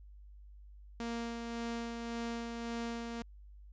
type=tone with tremolo; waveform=sawtooth; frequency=233.1 Hz; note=A#3; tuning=in tune; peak=-32 dBFS; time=1-3.22 s; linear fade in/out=0 ms; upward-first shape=sine; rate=1.8 Hz; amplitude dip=35%; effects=added 50 Hz sine -51 dBFS peak until 3.72 s + resampled to 16000 Hz